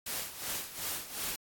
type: noise with tremolo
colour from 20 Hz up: white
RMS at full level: -35 dBFS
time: 0.06-1.36 s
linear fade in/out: 5 ms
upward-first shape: sine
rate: 2.7 Hz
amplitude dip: 75%
effects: AAC 64 kbps